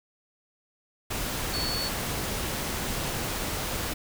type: tone in noise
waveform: sine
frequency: 4434 Hz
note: C#8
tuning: in tune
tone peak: -30 dBFS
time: 1.53-1.89 s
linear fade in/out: 10 ms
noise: pink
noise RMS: -31 dBFS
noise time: 1.1-3.94 s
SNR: -2 dB
effects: none